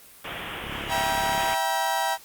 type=low-pass noise; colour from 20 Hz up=white; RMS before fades=-34 dBFS; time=0.24-1.55 s; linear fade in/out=10 ms; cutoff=3400 Hz; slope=96 dB/octave
type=click train; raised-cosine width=3 ms; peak=-25 dBFS; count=29; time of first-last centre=0.64-1.435 s; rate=35.2 Hz
type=chord; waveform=35% pulse; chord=E diminished; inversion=none; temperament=equal with one note detuned; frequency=659.3 / 784 / 956.9 Hz; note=E5 / G5 / Bb5; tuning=0 / 0 / +45 cents; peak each=-29 / -25 / -25 dBFS; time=0.88-2.18 s; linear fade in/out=50 ms
effects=white hiss -49 dBFS RMS until 2.24 s + Opus 32 kbps